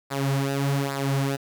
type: tone with flanger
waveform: sawtooth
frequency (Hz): 138.4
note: C#3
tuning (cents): -2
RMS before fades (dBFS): -25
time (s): 0.1-1.37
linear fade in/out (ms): 20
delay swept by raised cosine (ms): 0.32 to 6.32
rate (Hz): 1.2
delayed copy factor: -0.7
effects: 8-bit